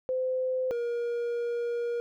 sine / triangle tone pair in turn, 514 / 474.4 Hz, C5 / A#4, -31 / +30 cents, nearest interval minor second, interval 139 cents, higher first, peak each -26 / -26 dBFS, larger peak neither, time 0.09-0.71 / 0.71-2 s, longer second, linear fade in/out 0 ms, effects none

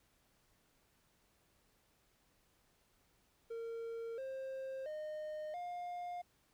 triangle tone with pitch steps, 459.3 / 530.7 / 613.1 / 708.3 Hz, A#4 / C5 / D#5 / F5, -26 / +24 / -26 / +24 cents, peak -39 dBFS, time 3.5-6.22 s, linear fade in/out 10 ms, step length 680 ms, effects pink hiss -74 dBFS RMS until 6.53 s

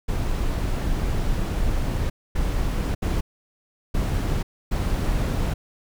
brown noise bursts at uneven times, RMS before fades -23 dBFS, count 5, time 0.08-2.1 / 2.35-2.95 / 3.02-3.21 / 3.94-4.43 / 4.71-5.54 s, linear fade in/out 10 ms, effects none

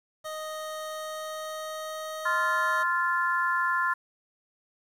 25% pulse tone with pitch glide, 622.3 to 627.4 Hz, D#5 to D#5, 0 to +14 cents, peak -30 dBFS, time 0.24-2.84 s, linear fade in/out 20 ms, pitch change +14 cents, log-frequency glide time 0.86-2.44 s
harmonic tone, 347.7 Hz, F4, 8 cents flat, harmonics 3 / 4 / 5, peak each -27 / -28 / -29 dBFS, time 2.25-3.94 s, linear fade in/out 10 ms
effects resampled to 32000 Hz + 9-bit

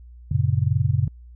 sine chord, F# major, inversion none, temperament equal with one note detuned, 94.55 / 116.54 / 138.59 Hz, F#2 / A#2 / C#3, +38 / 0 / 0 cents, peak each -22 dBFS, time 0.31-1.08 s, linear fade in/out 5 ms, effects added 60 Hz sine -41 dBFS peak until 1.35 s

